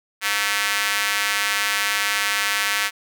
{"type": "tone with high-pass filter", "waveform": "square", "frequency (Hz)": 102.3, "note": "G#2", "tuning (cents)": -26, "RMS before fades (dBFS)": -22, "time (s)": [0.21, 2.91], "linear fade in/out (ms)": 50, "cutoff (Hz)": 1800, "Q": 1.5, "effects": []}